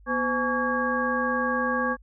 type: tone cluster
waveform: sine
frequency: 244.6 / 512 / 842 / 1129 / 1637 Hz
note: B3 / C5 / G#5 / C#6 / G#6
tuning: -16 / -38 / +24 / +31 / -25 cents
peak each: -29 / -29 / -34 / -28 / -28 dBFS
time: 0.06-1.97 s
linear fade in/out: 50 ms
effects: added 50 Hz sine -49 dBFS peak until 2.02 s